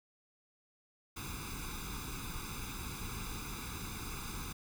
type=noise with comb filter; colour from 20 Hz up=pink; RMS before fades=-42 dBFS; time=1.16-4.53 s; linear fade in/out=10 ms; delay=0.81 ms; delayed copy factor=+1; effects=none